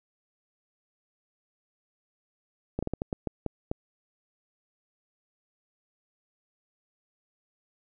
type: slowing click train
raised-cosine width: 2 ms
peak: -16 dBFS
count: 9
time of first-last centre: 2.79-3.714 s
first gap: 36 ms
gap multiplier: 1.32
effects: none